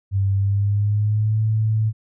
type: tone with pitch glide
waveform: sine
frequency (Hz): 98 to 109.37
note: G2 to A2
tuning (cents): 0 to -10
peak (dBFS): -16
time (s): 0.11-1.93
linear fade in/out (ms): 50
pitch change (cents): +190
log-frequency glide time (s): 0.34-1.41
effects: none